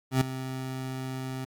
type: tone with ADSR envelope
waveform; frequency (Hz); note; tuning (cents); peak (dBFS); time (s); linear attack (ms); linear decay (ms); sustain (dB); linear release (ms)
25% pulse; 130.81; C3; 0; -15; 0.11-1.45; 100; 8; -14; 10
effects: Opus 48 kbps